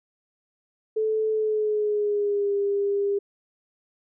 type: tone with pitch glide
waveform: sine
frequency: 436 to 402.1 Hz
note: A4 to G4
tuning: -16 to +44 cents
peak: -21 dBFS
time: 0.96-3.19 s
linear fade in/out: 10 ms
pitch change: -140 cents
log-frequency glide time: 1.3-2.53 s
effects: none